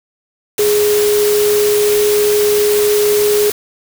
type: tone in noise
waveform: sine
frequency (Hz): 417.3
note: G#4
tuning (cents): +8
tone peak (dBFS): -10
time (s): 0.59-3.5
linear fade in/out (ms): 2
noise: white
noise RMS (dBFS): -20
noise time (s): 0.58-3.52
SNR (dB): +7
effects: none